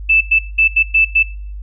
sine tone bursts at uneven times, 2637 Hz, E7, in tune, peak -8 dBFS, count 6, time 0.09-0.21 / 0.31-0.39 / 0.58-0.68 / 0.76-0.83 / 0.94-1.05 / 1.15-1.23 s, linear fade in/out 10 ms, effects noise-tail reverb RT60 0.5 s tail -20 dB re dry + added 50 Hz sine -25 dBFS peak until 1.62 s

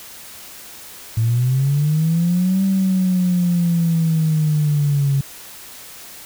sine linear two-way sweep, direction up then down, 110 to 194.1 to 136.9 Hz, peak -13 dBFS, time 1.17-5.21 s, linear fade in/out 5 ms, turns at 2.64 s, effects tanh soft clip ceiling -9 dBFS + white hiss -38 dBFS RMS until 6.25 s

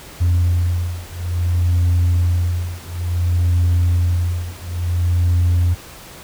sine beating tone pair, 87.1 / 87.67 Hz, F2 / F2, -4 / +7 cents, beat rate 0.57 Hz, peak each -16 dBFS, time 0.2-5.75 s, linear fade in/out 20 ms, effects tanh soft clip ceiling -10 dBFS + pink hiss -38 dBFS RMS until 6.23 s

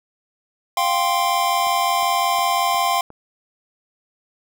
square chord, F suspended second, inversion none, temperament equal, 698.5 / 784 / 1046.5 Hz, F5 / G5 / C6, 0 / 0 / 0 cents, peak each -23 / -23 / -21 dBFS, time 0.77-3.01 s, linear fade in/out 2 ms
click train, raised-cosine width 1 ms, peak -27 dBFS, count 5, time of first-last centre 1.67-3.104 s, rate 2.79 Hz
effects none

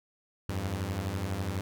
sawtooth beating tone pair, 86.9 / 98.9 Hz, F2 / G2, -8 / +16 cents, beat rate 12 Hz, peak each -31 / -29 dBFS, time 0.49-1.61 s, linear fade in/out 0 ms, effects none

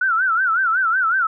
sine tone with vibrato, 1428 Hz, F6, 38 cents sharp, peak -15 dBFS, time 0.01-1.27 s, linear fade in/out 5 ms, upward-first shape sine, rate 5.4 Hz, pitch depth 160 cents each way, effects none

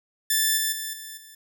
5% pulse tone with level steps, 1760 Hz, A6, in tune, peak -9 / -12 / -19 / -26 / -34 dBFS, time 0.3-1.35 s, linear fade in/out 5 ms, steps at 0.57 / 0.72 / 0.93 / 1.17 s, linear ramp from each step 5 ms, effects none

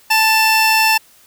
30% pulse tone pair together, 880 / 2672 Hz, A5 / E7, 0 / +23 cents, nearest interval octave + perfect fifth, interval 1923 cents, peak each -11 dBFS, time 0.1-0.98 s, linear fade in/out 10 ms, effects white hiss -49 dBFS RMS until 1.26 s

